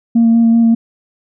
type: tone with vibrato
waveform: sine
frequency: 230.1 Hz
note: A#3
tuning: 22 cents flat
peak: -5 dBFS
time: 0.15-0.75 s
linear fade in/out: 10 ms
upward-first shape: square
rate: 5.2 Hz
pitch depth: 11 cents each way
effects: tanh soft clip ceiling -4 dBFS